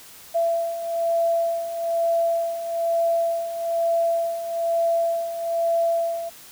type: beating tone pair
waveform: sine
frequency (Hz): 671 / 672.1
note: E5 / E5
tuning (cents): +31 / +33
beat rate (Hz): 1.1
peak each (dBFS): -27 / -21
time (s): 0.34-6.3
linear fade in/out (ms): 20
effects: white hiss -45 dBFS RMS until 6.51 s